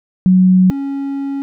sine / triangle tone pair in turn, 185 / 276.7 Hz, F#3 / C#4, 0 / -3 cents, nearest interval perfect fifth, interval 697 cents, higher second, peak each -6 / -16 dBFS, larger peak first, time 0.26-0.7 / 0.7-1.42 s, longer second, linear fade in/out 0 ms, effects none

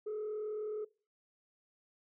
sine tone with frequency modulation, 426.5 Hz, G#4, 46 cents sharp, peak -34 dBFS, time 0.06-0.85 s, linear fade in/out 10 ms, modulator 39.5 Hz, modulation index 0.35, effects noise-tail reverb RT60 0.4 s tail -24 dB re dry + tanh soft clip ceiling -34 dBFS

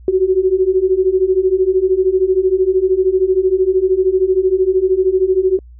sine beating tone pair, 367.1 / 380.1 Hz, F#4 / F#4, -14 / +47 cents, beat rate 13 Hz, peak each -15 / -13 dBFS, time 0.08-5.59 s, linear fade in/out 2 ms, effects added 60 Hz sine -36 dBFS peak until 5.79 s

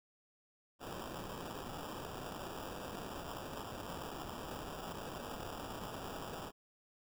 blue noise with sample-and-hold, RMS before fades -45 dBFS, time 0.79-6.52 s, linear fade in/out 50 ms, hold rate 2100 Hz, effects none

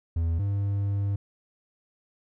triangle tone pair in turn, 82.9 / 100 Hz, E2 / G2, +10 / +35 cents, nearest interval minor third, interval 325 cents, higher second, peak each -21 / -22 dBFS, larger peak first, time 0.16-0.39 / 0.39-1.16 s, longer second, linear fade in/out 5 ms, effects none

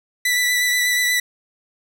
sawtooth tone with vibrato, 1975.5 Hz, B6, in tune, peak -13 dBFS, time 0.25-1.2 s, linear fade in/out 5 ms, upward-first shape triangle, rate 8.3 Hz, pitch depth 21 cents each way, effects none

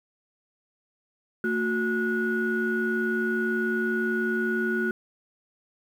sine tone cluster, 226.4 / 364.5 / 1459 Hz, A3 / F#4 / F#6, +50 / -26 / -25 cents, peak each -27 dBFS, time 1.44-4.91 s, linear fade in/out 2 ms, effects tanh soft clip ceiling -16 dBFS + 9-bit

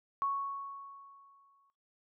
sine tone with exponential decay, 1108.7 Hz, C#6, in tune, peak -28 dBFS, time 0.22-1.7 s, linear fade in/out 0 ms, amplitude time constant 320 ms, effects noise-tail reverb RT60 0.3 s tail -17 dB re dry

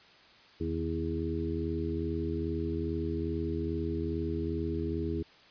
harmonic tone with a mistuned harmonic, 82.41 Hz, E2, in tune, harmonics 1 / 2 / 3 / 4 / 5, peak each -35 / -39 / -38 / -35 / -37 dBFS, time 0.6-5.23 s, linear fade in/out 10 ms, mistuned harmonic 2, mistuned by -69 cents, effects white hiss -57 dBFS RMS until 5.5 s + resampled to 11025 Hz

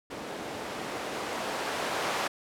violet noise with low-pass filter sweep, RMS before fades -34 dBFS, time 0.1-2.28 s, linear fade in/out 10 ms, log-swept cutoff 340 to 710 Hz, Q 0.73, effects none

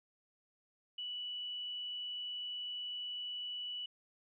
sine tone, 2956 Hz, F#7, 2 cents flat, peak -39 dBFS, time 0.98-3.86 s, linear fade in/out 5 ms, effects none

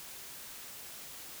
silence, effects white hiss -47 dBFS RMS until 1.4 s

